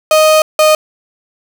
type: tone pair in turn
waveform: 35% pulse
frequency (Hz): 622.3 / 618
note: D#5 / D#5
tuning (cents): 0 / -12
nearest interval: unison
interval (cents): 12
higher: first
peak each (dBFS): -4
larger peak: neither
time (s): 0.11-0.42 / 0.59-0.75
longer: first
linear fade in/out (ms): 2
effects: none